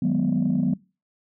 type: chord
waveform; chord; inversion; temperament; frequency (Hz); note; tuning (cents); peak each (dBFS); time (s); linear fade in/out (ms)
sine; G# minor seventh; second; equal; 155.56 / 185 / 207.7 / 246.9; D#3 / F#3 / G#3 / B3; 0 / 0 / 0 / 0; -26 / -22 / -26 / -22; 0.02-0.74; 5
effects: noise-tail reverb RT60 0.3 s tail -22 dB re dry + tanh soft clip ceiling -14 dBFS